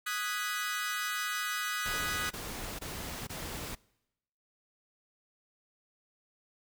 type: chord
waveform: sawtooth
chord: G# minor seventh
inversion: second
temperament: equal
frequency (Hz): 1244.5 / 1480 / 1661.2 / 1975.5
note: D#6 / F#6 / G#6 / B6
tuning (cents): 0 / 0 / 0 / 0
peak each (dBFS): -33 / -34 / -36 / -36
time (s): 0.06-2.3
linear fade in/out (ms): 10
type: noise bursts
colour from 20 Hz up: pink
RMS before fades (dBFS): -40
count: 4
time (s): 1.85-3.753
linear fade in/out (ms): 10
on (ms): 460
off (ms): 21
effects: noise-tail reverb RT60 0.9 s tail -24 dB re dry